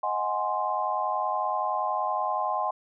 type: chord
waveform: sine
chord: Ab dominant seventh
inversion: second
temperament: equal with one note detuned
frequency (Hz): 625.5 / 740 / 830.6 / 1046.5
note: Eb5 / Gb5 / Ab5 / C6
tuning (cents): +9 / 0 / 0 / 0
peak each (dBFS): -33 / -31 / -30 / -29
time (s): 0.03-2.71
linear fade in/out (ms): 5
effects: none